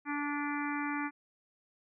harmonic tone with a mistuned harmonic, 290.6 Hz, D4, 18 cents flat, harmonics 1 / 3 / 4 / 5 / 6 / 7 / 8, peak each -35 / -40 / -41 / -42 / -43 / -43 / -44 dBFS, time 0.05-1.11 s, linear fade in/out 50 ms, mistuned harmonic 8, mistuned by +19 cents, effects none

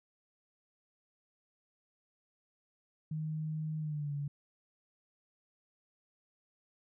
sine tone with pitch glide, 155.7 to 143.6 Hz, D#3 to D3, +2 to -39 cents, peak -34 dBFS, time 3.11-4.28 s, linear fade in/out 5 ms, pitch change -141 cents, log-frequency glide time 3.79-4.13 s, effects none

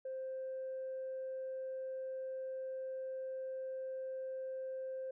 sine tone, 524 Hz, C5, 2 cents sharp, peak -38 dBFS, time 0.05-5.11 s, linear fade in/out 5 ms, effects tanh soft clip ceiling -36 dBFS

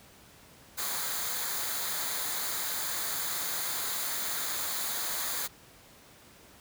white noise with comb filter, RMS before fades -33 dBFS, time 0.77-5.48 s, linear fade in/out 20 ms, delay 0.36 ms, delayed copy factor -0.6, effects pink hiss -55 dBFS RMS until 6.6 s + high-pass 60 Hz 12 dB/octave

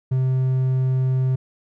triangle tone, 130 Hz, C3, 11 cents flat, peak -15 dBFS, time 0.11-1.36 s, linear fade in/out 10 ms, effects none

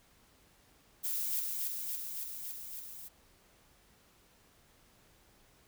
violet noise with echo, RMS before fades -35 dBFS, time 1.03-1.41 s, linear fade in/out 20 ms, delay 280 ms, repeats 6, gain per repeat -2 dB, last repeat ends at 3.09 s, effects pink hiss -65 dBFS RMS until 5.67 s

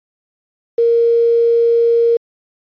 sine tone with quantisation, 466.2 Hz, A#4, in tune, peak -9 dBFS, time 0.78-2.17 s, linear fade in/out 5 ms, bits 6, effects resampled to 11025 Hz

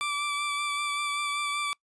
20% pulse tone with vibrato, 1164 Hz, D6, 16 cents flat, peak -23 dBFS, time 0.01-1.73 s, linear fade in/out 0 ms, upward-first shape sine, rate 5.2 Hz, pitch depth 18 cents each way, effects noise-tail reverb RT60 0.1 s tail -25 dB re dry + resampled to 22050 Hz

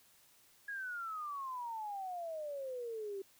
sine exponential sweep, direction down, 1671 to 383 Hz, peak -39 dBFS, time 0.68-3.22 s, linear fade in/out 5 ms, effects white hiss -66 dBFS RMS until 3.39 s

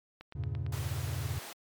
click train, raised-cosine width 0.3 ms, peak -31 dBFS, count 7, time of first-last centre 0.21-0.892 s, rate 8.8 Hz
triangle chord, E diminished seventh, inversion none, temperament equal with one note detuned, 82.41 / 98 / 115.54 / 138.59 Hz, E2 / G2 / Bb2 / Db3, 0 / 0 / -15 / 0 cents, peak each -36 dBFS, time 0.35-1.39 s, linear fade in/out 10 ms
pink high-pass noise, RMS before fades -45 dBFS, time 0.72-1.53 s, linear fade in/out 5 ms, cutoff 400 Hz, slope 12 dB/octave
effects MP3 96 kbps

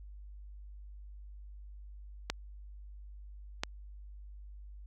clicks, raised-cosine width 0.2 ms, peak -14 dBFS, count 2, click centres 2.3 / 3.635 s, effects added 50 Hz sine -46 dBFS peak until 4.86 s

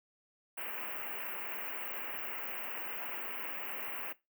white band-stop noise, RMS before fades -40 dBFS, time 0.57-4.13 s, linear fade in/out 10 ms, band 2900 to 15000 Hz, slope 96 dB/octave, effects noise-tail reverb RT60 0.2 s tail -18 dB re dry + high-pass 300 Hz 12 dB/octave

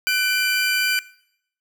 30% pulse tone pair together, 1504.8 / 2363 Hz, F#6 / D7, +29 / +10 cents, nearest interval minor sixth, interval 781 cents, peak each -19 / -18 dBFS, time 0.07-0.99 s, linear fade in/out 0 ms, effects noise-tail reverb RT60 0.7 s tail -20 dB re dry

